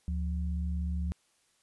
sine tone pair together, 73.42 / 177.32 Hz, D2 / F3, 0 / +27 cents, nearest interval octave + minor third, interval 1527 cents, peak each -30 / -37 dBFS, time 0.08-1.12 s, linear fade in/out 0 ms, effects white hiss -70 dBFS RMS until 1.62 s + resampled to 24000 Hz

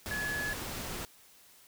sine tone in noise, 1699 Hz, G#6, 39 cents sharp, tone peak -33 dBFS, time 0.11-0.53 s, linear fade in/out 0 ms, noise pink, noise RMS -39 dBFS, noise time 0.06-1.05 s, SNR +3 dB, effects white hiss -59 dBFS RMS until 1.67 s

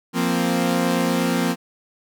sawtooth chord, F suspended fourth, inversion none, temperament equal, 174.61 / 233.1 / 261.6 Hz, F3 / Bb3 / C4, 0 / 0 / 0 cents, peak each -19 dBFS, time 0.13-1.56 s, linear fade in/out 50 ms, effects none

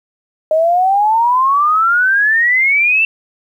sine exponential sweep, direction up, 617 to 2699 Hz, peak -9 dBFS, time 0.51-3.05 s, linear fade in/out 2 ms, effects 8-bit

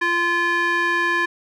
square tone with band-pass filter, 345.1 Hz, F4, 21 cents flat, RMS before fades -20 dBFS, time 0.01-1.26 s, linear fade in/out 10 ms, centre 1600 Hz, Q 3, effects none

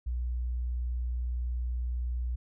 sine tone, 60.8 Hz, B1, 26 cents flat, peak -29 dBFS, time 0.06-2.36 s, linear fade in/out 10 ms, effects none

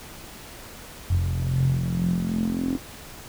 sawtooth tone with band-pass filter sweep, 43.65 Hz, F1, in tune, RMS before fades -24 dBFS, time 1.09-2.78 s, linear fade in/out 20 ms, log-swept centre 92 to 280 Hz, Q 8.7, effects pink hiss -42 dBFS RMS until 3.28 s

